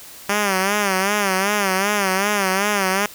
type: tone with vibrato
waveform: 5% pulse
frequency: 197.7 Hz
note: G3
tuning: 15 cents sharp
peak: -6 dBFS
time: 0.29-3.06 s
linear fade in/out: 2 ms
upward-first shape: sine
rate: 2.6 Hz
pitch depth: 100 cents each way
effects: white hiss -40 dBFS RMS until 3.14 s